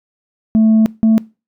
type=tone pair in turn; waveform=sine; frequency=220 / 221.7 Hz; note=A3 / A3; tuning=0 / +13 cents; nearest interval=unison; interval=13 cents; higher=second; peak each=-5 dBFS; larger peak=neither; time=0.55-0.86 / 1.03-1.18 s; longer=first; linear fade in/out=0 ms; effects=noise-tail reverb RT60 0.3 s tail -25 dB re dry + tanh soft clip ceiling -6 dBFS